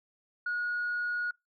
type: tone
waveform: sine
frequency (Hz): 1448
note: F#6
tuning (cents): -38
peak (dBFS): -28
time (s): 0.46-1.31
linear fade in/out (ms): 5
effects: noise-tail reverb RT60 0.2 s tail -26 dB re dry + tanh soft clip ceiling -26 dBFS